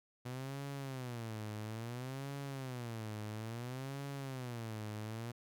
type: tone with vibrato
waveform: sawtooth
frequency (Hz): 122.1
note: B2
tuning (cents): -19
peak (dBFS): -37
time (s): 0.25-5.32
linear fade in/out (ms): 10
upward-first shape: sine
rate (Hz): 0.59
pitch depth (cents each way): 240
effects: none